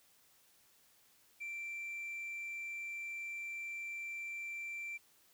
sine tone, 2349 Hz, D7, in tune, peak -38 dBFS, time 1.4-4.98 s, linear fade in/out 20 ms, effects tanh soft clip ceiling -39 dBFS + white hiss -68 dBFS RMS until 5.33 s

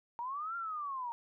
sine linear two-way sweep, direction up then down, 923 to 1396.9 to 923 Hz, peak -36 dBFS, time 0.19-1.12 s, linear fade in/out 0 ms, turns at 0.56 s, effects none

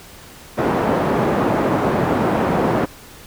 pink band-pass noise, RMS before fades -18 dBFS, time 0.57-2.86 s, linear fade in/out 20 ms, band 170 to 1000 Hz, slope 12 dB/octave, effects pink hiss -41 dBFS RMS until 3.26 s

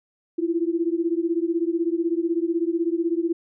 sine beating tone pair, 329.6 / 345.6 Hz, E4 / F4, 0 / -18 cents, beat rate 16 Hz, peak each -23 / -24 dBFS, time 0.38-3.33 s, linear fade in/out 10 ms, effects none

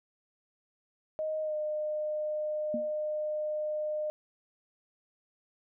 sine tone with pitch glide, 623 to 608.4 Hz, D#5 to D#5, +2 to -39 cents, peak -30 dBFS, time 1.19-4.1 s, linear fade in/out 0 ms, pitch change -41 cents, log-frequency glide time 1.42-1.55 s
sine tone with exponential decay, 234.9 Hz, A#3, 13 cents sharp, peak -29 dBFS, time 2.74-2.92 s, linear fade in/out 2 ms, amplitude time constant 38 ms
effects none

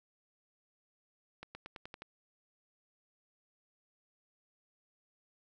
accelerating click train, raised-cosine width 0.3 ms, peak -29 dBFS, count 7, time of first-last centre 1.43-2.02 s, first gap 120 ms, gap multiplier 0.92, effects none

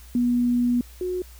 sine tone pair in turn, 243 / 364.1 Hz, B3 / F#4, -28 / -28 cents, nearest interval perfect fifth, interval 700 cents, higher second, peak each -18 / -24 dBFS, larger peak first, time 0.15-0.81 / 1.01-1.22 s, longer first, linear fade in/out 2 ms, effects added 60 Hz sine -43 dBFS peak until 1.39 s + white hiss -51 dBFS RMS until 1.39 s

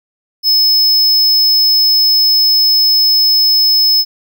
square tone, 5200 Hz, E8, 24 cents flat, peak -8 dBFS, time 0.43-4.05 s, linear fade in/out 50 ms, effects none

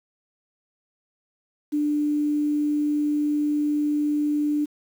sine tone with quantisation, 296.2 Hz, D4, 15 cents sharp, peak -20 dBFS, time 1.72-4.66 s, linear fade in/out 20 ms, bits 8, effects none

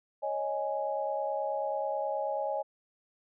sine chord, C# suspended second, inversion none, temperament just, 554.4 / 623.7 / 831.5 Hz, C#5 / D#5 / G#5, 0 / +4 / +2 cents, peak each -34 dBFS, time 0.22-2.63 s, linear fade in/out 20 ms, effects none

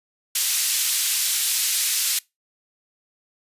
white band-pass noise, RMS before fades -22 dBFS, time 0.35-2.19 s, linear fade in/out 5 ms, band 2800 to 13000 Hz, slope 12 dB/octave, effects noise-tail reverb RT60 0.2 s tail -23 dB re dry + resampled to 32000 Hz

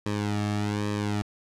sawtooth tone with flanger, 103.83 Hz, G#2, in tune, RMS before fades -28 dBFS, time 0.06-1.22 s, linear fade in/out 0 ms, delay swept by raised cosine 1.4 to 2.04 ms, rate 1.2 Hz, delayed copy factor -1, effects low-pass 8000 Hz 12 dB/octave

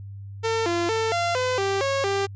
sawtooth tone with pitch steps, 451.1 / 343.4 / 446.8 / 689 / 507 / 392.3 / 548 / 395.3 Hz, A4 / F4 / A4 / F5 / B4 / G4 / C#5 / G4, +43 / -29 / +27 / -24 / +45 / +1 / -20 / +15 cents, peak -18 dBFS, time 0.43-2.27 s, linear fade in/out 20 ms, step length 230 ms, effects added 99 Hz sine -35 dBFS peak until 2.35 s + resampled to 16000 Hz

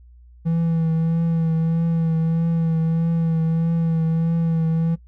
triangle tone with vibrato, 164.1 Hz, E3, 8 cents flat, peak -15 dBFS, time 0.45-4.96 s, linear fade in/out 20 ms, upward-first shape triangle, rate 1.6 Hz, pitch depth 30 cents each way, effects noise-tail reverb RT60 0.1 s tail -21 dB re dry + added 60 Hz sine -44 dBFS peak until 5.07 s

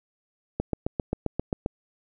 click train, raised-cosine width 2 ms, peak -12 dBFS, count 9, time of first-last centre 0.6-1.661 s, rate 7.54 Hz, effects none

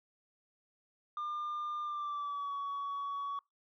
sine tone with pitch glide, 1200 to 1126.1 Hz, D6 to C#6, +37 to +27 cents, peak -33 dBFS, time 1.17-3.39 s, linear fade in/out 2 ms, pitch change -110 cents, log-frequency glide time 1.83-2.54 s, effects noise-tail reverb RT60 0.2 s tail -25 dB re dry + tanh soft clip ceiling -34 dBFS

